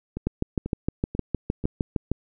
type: two click trains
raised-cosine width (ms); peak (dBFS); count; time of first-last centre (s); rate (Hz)
3; -10 / -17; 13 / 4; 0.27-2.116 / 0.17-1.641; 6.5 / 2.04
effects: none